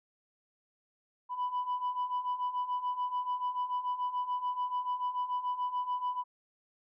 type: beating tone pair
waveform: sine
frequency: 987.8 / 994.7 Hz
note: B5 / B5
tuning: 0 / +12 cents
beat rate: 6.9 Hz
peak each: -35 / -31 dBFS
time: 1.29-6.24 s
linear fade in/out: 50 ms
effects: tanh soft clip ceiling -27 dBFS